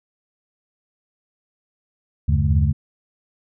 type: tone cluster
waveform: sine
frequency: 77.2 / 80.6 / 94.2 / 142.5 / 211.9 Hz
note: D#2 / E2 / F#2 / C#3 / G#3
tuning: -13 / -38 / +32 / +48 / +35 cents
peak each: -18 / -27 / -21 / -20 / -27 dBFS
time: 2.28-2.73 s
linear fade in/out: 10 ms
effects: none